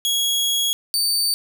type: tone pair in turn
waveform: sawtooth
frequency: 3322 / 4580 Hz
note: G#7 / D8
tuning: 0 / -44 cents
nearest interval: tritone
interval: 556 cents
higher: second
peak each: -15 dBFS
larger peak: neither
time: 0.05-0.73 / 0.94-1.34 s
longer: first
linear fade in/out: 0 ms
effects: none